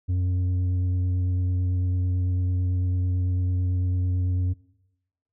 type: tone with tanh clipping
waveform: sine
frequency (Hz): 90.9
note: F#2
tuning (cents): -30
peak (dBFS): -22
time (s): 0.08-4.54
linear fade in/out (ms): 20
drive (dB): 5
effects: noise-tail reverb RT60 0.9 s tail -20 dB re dry